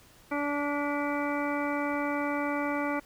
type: harmonic tone with a mistuned harmonic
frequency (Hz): 289.5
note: D4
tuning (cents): -25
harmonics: 1 / 2 / 3 / 4 / 5 / 7 / 8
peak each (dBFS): -31 / -34 / -36 / -37 / -38 / -39 / -40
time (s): 0.31-3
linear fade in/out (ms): 10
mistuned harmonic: 7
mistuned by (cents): -31
effects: pink hiss -57 dBFS RMS until 3.05 s